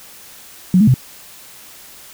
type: tone with pitch steps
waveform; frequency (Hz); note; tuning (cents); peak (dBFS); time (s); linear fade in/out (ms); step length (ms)
sine; 183.6 / 215.2 / 128.6; F#3 / A3 / C3; -13 / -38 / -30; -7; 0.74-0.941; 2; 67
effects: white hiss -40 dBFS RMS until 2.13 s